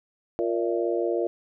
harmonic tone with a mistuned harmonic, 116.54 Hz, A#2, in tune, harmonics 3 / 4 / 5 / 6, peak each -26 / -28 / -30 / -32 dBFS, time 0.39-1.27 s, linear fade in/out 0 ms, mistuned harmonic 6, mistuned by -78 cents, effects none

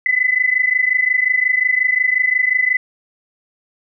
sine tone pair together, 1998.4 / 2024 Hz, B6 / B6, +20 / +42 cents, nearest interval unison, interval 22 cents, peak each -16 dBFS, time 0.06-2.77 s, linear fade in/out 2 ms, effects none

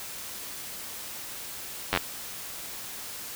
slowing click train, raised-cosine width 0.3 ms, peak -7 dBFS, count 5, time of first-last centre 1.93-1.974 s, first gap 10 ms, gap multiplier 1.06, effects white hiss -39 dBFS RMS until 3.35 s

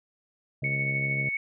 harmonic tone, 69 Hz, C#2, 7 cents flat, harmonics 2 / 3 / 4 / 5 / 6 / 7 / 8 / 9, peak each -30 / -41 / -45 / -46 / -47 / -47 / -51 / -44 dBFS, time 0.62-1.29 s, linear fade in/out 5 ms
sine tone with tremolo, 2217 Hz, C#7, in tune, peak -25 dBFS, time 0.64-1.37 s, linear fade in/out 2 ms, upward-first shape sine, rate 13 Hz, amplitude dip 35%
effects none

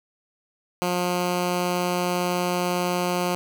10% pulse tone, 178.2 Hz, F3, 35 cents sharp, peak -14 dBFS, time 0.82-3.35 s, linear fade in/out 0 ms, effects none

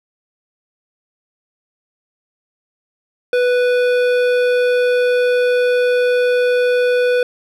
sine tone with hard clipping, 493.9 Hz, B4, in tune, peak -14 dBFS, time 3.33-7.23 s, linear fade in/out 2 ms, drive 13 dB, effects none

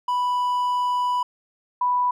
triangle / sine tone pair in turn, 987.8 / 987.8 Hz, B5 / B5, 0 / 0 cents, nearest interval unison, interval 0 cents, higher neither, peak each -18 dBFS, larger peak neither, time 0.08-1.23 / 1.81-2.11 s, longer first, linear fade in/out 5 ms, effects none

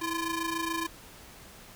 sawtooth ring-modulated tone, 683 Hz, F5, 39 cents flat, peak -23 dBFS, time 0.01-0.87 s, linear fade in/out 10 ms, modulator 355 Hz, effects pink hiss -50 dBFS RMS until 1.75 s

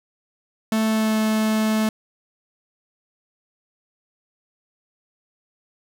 45% pulse tone with pitch glide, 220 to 217.6 Hz, A3 to A3, 0 to -19 cents, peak -18 dBFS, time 0.72-1.89 s, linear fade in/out 2 ms, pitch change -19 cents, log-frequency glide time 0.84-1.18 s, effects none

